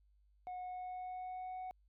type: tone with pitch glide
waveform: sine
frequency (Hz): 729 to 741.3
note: F#5 to F#5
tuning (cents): -26 to +3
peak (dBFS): -39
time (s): 0.47-1.71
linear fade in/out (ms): 0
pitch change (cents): +29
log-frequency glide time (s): 0.59-1.59
effects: tanh soft clip ceiling -41 dBFS + added 50 Hz sine -67 dBFS peak until 1.88 s